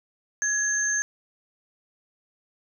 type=tone pair together; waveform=sine; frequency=1680 / 6334 Hz; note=G#6 / G8; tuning=+19 / +17 cents; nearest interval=octave + major seventh; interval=2298 cents; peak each=-25 dBFS; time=0.42-1.02 s; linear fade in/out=0 ms; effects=none